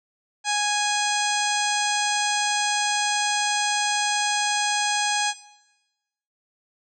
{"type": "harmonic tone with a mistuned harmonic", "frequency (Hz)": 829, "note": "G#5", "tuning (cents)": -3, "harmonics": [1, 2, 3, 4, 5, 6, 7, 8, 9, 10], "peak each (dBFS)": [-25, -28, -30, -31, -32, -33, -33, -34, -35, -35], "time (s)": [0.44, 5.34], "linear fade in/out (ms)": 50, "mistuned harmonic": 7, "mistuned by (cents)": 69, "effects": ["noise-tail reverb RT60 1.0 s tail -17 dB re dry"]}